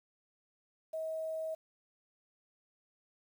sine tone with quantisation, 639 Hz, D#5, 46 cents sharp, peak -35 dBFS, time 0.93-1.55 s, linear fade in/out 10 ms, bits 10, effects none

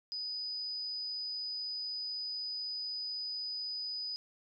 sine tone, 4978 Hz, D#8, in tune, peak -36 dBFS, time 0.12-4.16 s, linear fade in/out 0 ms, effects none

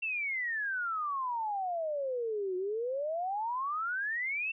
sine exponential two-way sweep, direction down then up, 2718 to 360 to 2718 Hz, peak -31 dBFS, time 0.02-4.52 s, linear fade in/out 10 ms, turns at 2.56 s, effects none

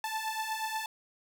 sawtooth beating tone pair, 873 / 881.3 Hz, A5 / A5, -14 / +3 cents, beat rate 8.3 Hz, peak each -33 / -31 dBFS, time 0.04-0.86 s, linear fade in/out 2 ms, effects none

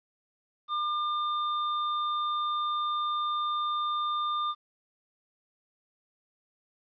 square tone, 1200 Hz, D6, 37 cents sharp, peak -28 dBFS, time 0.68-4.55 s, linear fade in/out 50 ms, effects resampled to 11025 Hz + 11-bit

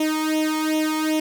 sawtooth tone with flanger, 311.1 Hz, D#4, in tune, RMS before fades -22 dBFS, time 0-1.2 s, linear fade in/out 5 ms, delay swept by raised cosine 0.32 to 0.93 ms, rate 2.6 Hz, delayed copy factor +0.85, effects none

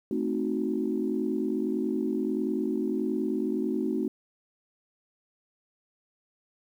sine chord, A diminished seventh, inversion none, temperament equal, 220 / 261.6 / 311.1 / 370 Hz, A3 / C4 / Eb4 / Gb4, 0 / 0 / 0 / 0 cents, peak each -31 dBFS, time 0.11-4.08 s, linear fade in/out 2 ms, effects tanh soft clip ceiling -15 dBFS + 10-bit

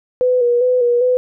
sine tone with vibrato, 491.3 Hz, B4, 9 cents flat, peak -11 dBFS, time 0.21-1.17 s, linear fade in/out 0 ms, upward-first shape square, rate 2.5 Hz, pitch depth 37 cents each way, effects none

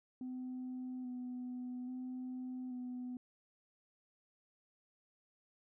sine tone with vibrato, 251.8 Hz, B3, 34 cents sharp, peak -39 dBFS, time 0.21-3.17 s, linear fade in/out 2 ms, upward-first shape square, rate 0.6 Hz, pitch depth 17 cents each way, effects tanh soft clip ceiling -38 dBFS

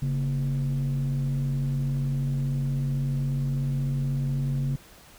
sine tone with frequency modulation, 138.59 Hz, C#3, in tune, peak -22 dBFS, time 0.02-4.76 s, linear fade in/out 5 ms, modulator 96.4 Hz, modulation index 0.53, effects tanh soft clip ceiling -21 dBFS + pink hiss -51 dBFS RMS until 5.18 s

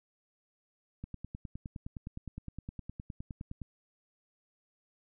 click train, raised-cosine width 5 ms, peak -28 dBFS, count 26, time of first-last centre 1.04-3.617 s, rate 9.7 Hz, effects none

